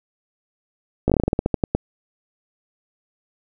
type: slowing click train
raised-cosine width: 2 ms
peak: -4 dBFS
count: 14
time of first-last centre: 1.08-1.75 s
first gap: 17 ms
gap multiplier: 1.17
effects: none